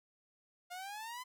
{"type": "exponential sweep", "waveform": "sawtooth", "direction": "up", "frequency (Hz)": [702, 1028], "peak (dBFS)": -39, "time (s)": [0.7, 1.24], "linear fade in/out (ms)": 20, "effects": []}